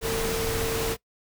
sine tone in noise, 452 Hz, A4, 47 cents sharp, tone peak -27 dBFS, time 0.01-0.97 s, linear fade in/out 50 ms, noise pink, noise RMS -29 dBFS, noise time 0.01-0.97 s, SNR -1 dB, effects noise-tail reverb RT60 0.1 s tail -20 dB re dry

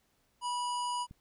harmonic tone, 976 Hz, B5, 21 cents flat, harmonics 1 / 3 / 5 / 7 / 9 / 10, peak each -32 / -42 / -46 / -49 / -49 / -51 dBFS, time 0.41-1.07 s, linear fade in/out 50 ms
click, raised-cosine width 5 ms, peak -36 dBFS, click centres 1.111 s
effects pink hiss -73 dBFS RMS until 1.2 s

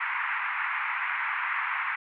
white band-pass noise, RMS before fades -30 dBFS, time 0-1.96 s, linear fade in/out 10 ms, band 920 to 2300 Hz, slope 48 dB/octave, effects none

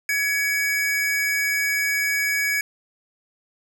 square tone pair together, 1682 / 2258 Hz, G#6 / C#7, +22 / +31 cents, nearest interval perfect fourth, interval 509 cents, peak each -25 / -23 dBFS, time 0.09-2.61 s, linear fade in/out 2 ms, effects none

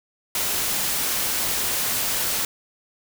white noise, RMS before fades -24 dBFS, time 0.35-2.45 s, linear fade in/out 2 ms, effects none

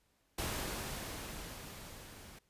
pink noise with level ramp, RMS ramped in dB -37 to -54 dBFS, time 0.38-2.39 s, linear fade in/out 5 ms, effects pink hiss -75 dBFS RMS until 2.49 s + resampled to 32000 Hz

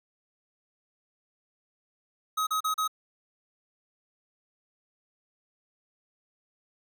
square tone bursts, 1268 Hz, D#6, 32 cents sharp, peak -26 dBFS, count 4, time 2.37-2.878 s, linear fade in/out 10 ms, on 100 ms, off 36 ms, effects none

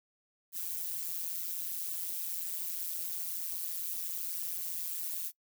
violet noise with amplitude modulation, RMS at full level -33 dBFS, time 0.52-5.32 s, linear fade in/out 50 ms, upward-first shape sine, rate 172 Hz, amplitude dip 100%, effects noise-tail reverb RT60 0.1 s tail -22 dB re dry

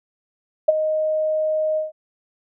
sine tone with ADSR envelope, 622.3 Hz, D#5, in tune, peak -7 dBFS, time 0.68-1.92 s, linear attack 9 ms, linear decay 21 ms, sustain -11 dB, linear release 150 ms, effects none

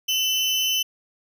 35% pulse tone pair together, 2698 / 3028 Hz, E7 / F#7, +40 / +39 cents, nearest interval major second, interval 199 cents, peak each -28 / -19 dBFS, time 0.08-0.83 s, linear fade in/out 10 ms, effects none

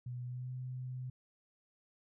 sine tone with pitch glide, 123.47 to 127.38 Hz, B2 to C3, 0 to -46 cents, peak -39 dBFS, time 0.06-1.1 s, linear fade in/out 5 ms, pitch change +54 cents, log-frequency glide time 0.25-0.51 s, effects none

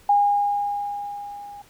sine tone with level ramp, 815 Hz, G#5, 33 cents flat, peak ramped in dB -13 to -37 dBFS, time 0.09-1.62 s, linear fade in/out 5 ms, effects pink hiss -54 dBFS RMS until 1.69 s

